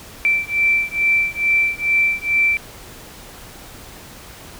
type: beating tone pair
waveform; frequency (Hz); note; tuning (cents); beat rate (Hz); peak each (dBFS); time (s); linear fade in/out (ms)
sine; 2337 / 2339.3; D7 / D7; -9 / -7; 2.3; -18; 0.25-2.57; 0
effects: pink hiss -39 dBFS RMS until 4.59 s